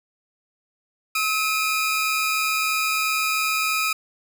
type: tone pair together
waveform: sawtooth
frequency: 1286 / 2429 Hz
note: E6 / D#7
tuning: -43 / -42 cents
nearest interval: major seventh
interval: 1101 cents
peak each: -20 dBFS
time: 1.15-3.93 s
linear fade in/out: 5 ms
effects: none